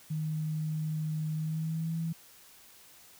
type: tone with pitch glide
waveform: sine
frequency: 155.56 to 164.15 Hz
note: D#3 to E3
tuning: 0 to -7 cents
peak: -30 dBFS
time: 0.1-2.13 s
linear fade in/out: 10 ms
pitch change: +93 cents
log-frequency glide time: 1.34-1.97 s
effects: white hiss -56 dBFS RMS until 3.19 s